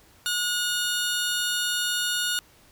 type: tone pair together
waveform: 20% pulse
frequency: 1446 / 3644 Hz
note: F#6 / A#7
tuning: -40 / -40 cents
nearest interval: octave + major third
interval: 1600 cents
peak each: -21 / -23 dBFS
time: 0.26-2.39 s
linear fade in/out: 0 ms
effects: pink hiss -56 dBFS RMS until 2.71 s